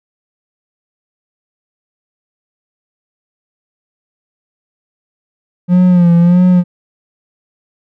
triangle tone with vibrato, 176 Hz, F3, 14 cents sharp, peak -3 dBFS, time 5.68-6.64 s, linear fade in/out 50 ms, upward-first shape sine, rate 1.6 Hz, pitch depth 58 cents each way, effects none

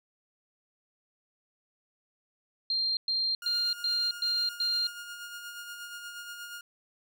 sine tone bursts, 4186 Hz, C8, in tune, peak -26 dBFS, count 6, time 2.7-4.87 s, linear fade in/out 2 ms, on 270 ms, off 110 ms
sawtooth tone with tremolo, 1421 Hz, F6, 30 cents sharp, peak -35 dBFS, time 3.42-6.61 s, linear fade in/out 2 ms, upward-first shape sine, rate 8.4 Hz, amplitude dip 40%
effects none

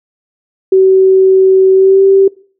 sine tone with pitch glide, 380 to 388.9 Hz, F#4 to G4, +46 to -14 cents, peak -3 dBFS, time 0.72-2.28 s, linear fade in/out 5 ms, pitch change +40 cents, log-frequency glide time 1.73-2.03 s, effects noise-tail reverb RT60 0.5 s tail -23 dB re dry

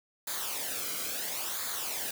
white noise with flanger, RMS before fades -35 dBFS, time 0.27-2.11 s, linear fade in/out 5 ms, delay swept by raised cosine 0.35 to 1.14 ms, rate 0.73 Hz, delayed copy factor -0.65, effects none

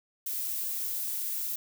violet noise, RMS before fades -33 dBFS, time 0.26-1.56 s, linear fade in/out 5 ms, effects none

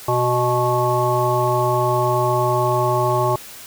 harmonic tone with a mistuned harmonic, 123.3 Hz, B2, 2 cents flat, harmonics 1 / 3 / 5 / 7 / 9, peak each -22 / -22 / -22 / -22 / -22 dBFS, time 0.08-3.36 s, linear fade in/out 5 ms, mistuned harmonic 9, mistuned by -19 cents, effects white hiss -38 dBFS RMS until 3.66 s

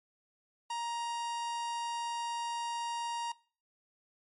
45% pulse tone, 939 Hz, A#5, 12 cents sharp, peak -34 dBFS, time 0.7-3.32 s, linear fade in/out 5 ms, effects noise-tail reverb RT60 0.4 s tail -21 dB re dry + MP3 48 kbps

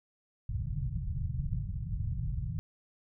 white low-pass noise, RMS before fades -34 dBFS, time 0.49-2.59 s, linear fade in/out 0 ms, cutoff 150 Hz, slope 48 dB/octave, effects none

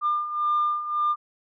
sine beating tone pair, 1200 / 1201.8 Hz, D6 / D6, +37 / +40 cents, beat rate 1.8 Hz, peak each -27 / -22 dBFS, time 0.01-1.16 s, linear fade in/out 50 ms, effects tanh soft clip ceiling -16 dBFS

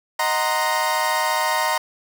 30% pulse chord, C half-diminished seventh, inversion first, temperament equal, 622.3 / 740 / 932.3 / 1046.5 Hz, Eb5 / Gb5 / Bb5 / C6, 0 / 0 / 0 / 0 cents, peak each -24 / -25 / -19 / -23 dBFS, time 0.19-1.78 s, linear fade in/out 5 ms, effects none

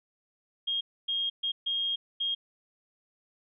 sine tone bursts at uneven times, 3243 Hz, G#7, 42 cents flat, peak -27 dBFS, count 5, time 0.67-0.81 / 1.08-1.3 / 1.43-1.52 / 1.66-1.96 / 2.2-2.35 s, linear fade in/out 10 ms, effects none

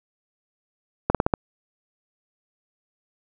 slowing click train, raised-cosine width 1 ms, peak -4 dBFS, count 5, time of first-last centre 1.1-1.338 s, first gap 47 ms, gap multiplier 1.16, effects none

